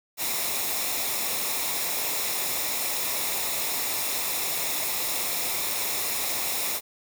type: noise with comb filter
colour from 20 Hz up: white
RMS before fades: -28 dBFS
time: 0.17-6.81 s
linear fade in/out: 50 ms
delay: 0.65 ms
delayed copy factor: -0.55
effects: none